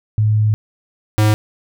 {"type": "tone pair in turn", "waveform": ["sine", "square"], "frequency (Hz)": [107.3, 106.88], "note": ["A2", "A2"], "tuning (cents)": [-43, -50], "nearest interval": "unison", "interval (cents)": 7, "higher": "first", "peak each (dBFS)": -11, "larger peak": "neither", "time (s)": [[0.18, 0.54], [1.18, 1.34]], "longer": "first", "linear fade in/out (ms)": 0, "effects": []}